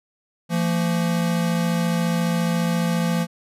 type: tone pair together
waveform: square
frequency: 171.02 / 225.5 Hz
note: F3 / A3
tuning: -36 / +43 cents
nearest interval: perfect fourth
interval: 479 cents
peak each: -21 / -26 dBFS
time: 0.49-3.27 s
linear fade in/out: 50 ms
effects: resampled to 32000 Hz